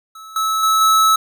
square tone with level steps, 1300 Hz, E6, 24 cents flat, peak -35 / -17 / -13 / -11 dBFS, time 0.15-1.16 s, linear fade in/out 5 ms, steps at 0.36 / 0.63 / 0.81 s, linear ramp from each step 2 ms, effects none

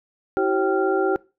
sine tone cluster, 327.7 / 383.8 / 539 / 776 / 1386 Hz, E4 / G4 / C#5 / G5 / F6, -10 / -37 / -49 / -18 / -14 cents, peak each -26 / -20 / -27 / -26 / -28 dBFS, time 0.37-1.16 s, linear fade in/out 0 ms, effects noise-tail reverb RT60 0.3 s tail -22 dB re dry

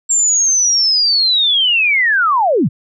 sine linear sweep, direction down, 7459 to 92.9 Hz, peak -10 dBFS, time 0.09-2.69 s, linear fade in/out 20 ms, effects none

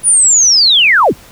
sine linear sweep, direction down, 9810 to 32.7 Hz, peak -5 dBFS, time 0.03-1.14 s, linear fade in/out 50 ms, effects pink hiss -39 dBFS RMS until 1.31 s

